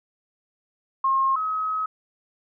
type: tone pair in turn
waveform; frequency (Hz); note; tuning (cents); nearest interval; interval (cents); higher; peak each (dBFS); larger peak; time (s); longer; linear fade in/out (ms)
sine; 1072 / 1274.8; C6 / D#6; +42 / +42; minor third; 300; second; -18 / -23; first; 1.04-1.36 / 1.36-1.86; second; 5
effects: none